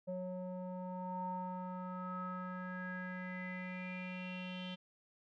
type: tone with low-pass filter sweep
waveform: square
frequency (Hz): 183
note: F#3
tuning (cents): -19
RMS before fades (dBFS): -43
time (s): 0.07-4.76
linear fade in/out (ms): 20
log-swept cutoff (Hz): 600 to 3200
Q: 8.2
effects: none